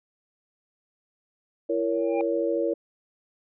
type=chord; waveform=sine; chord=A# diminished; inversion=second; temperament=just; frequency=335.6 / 466.2 / 559.4 Hz; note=E4 / A#4 / C#5; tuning=+31 / 0 / +16 cents; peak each=-27 dBFS; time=1.69-2.74 s; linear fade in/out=10 ms
type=tone with exponential growth; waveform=square; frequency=800 Hz; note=G5; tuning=35 cents sharp; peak=-27 dBFS; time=1.91-2.21 s; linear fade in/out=1 ms; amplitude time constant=65 ms
effects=resampled to 8000 Hz